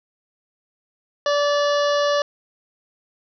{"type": "harmonic tone with a mistuned harmonic", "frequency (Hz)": 579, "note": "D5", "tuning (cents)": -25, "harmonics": [1, 2, 3, 5, 6, 7, 8, 9, 10], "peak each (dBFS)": [-18, -24, -28, -32, -34, -35, -36, -37, -38], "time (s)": [1.26, 2.22], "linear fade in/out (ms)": 2, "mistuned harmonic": 7, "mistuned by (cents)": 19, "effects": []}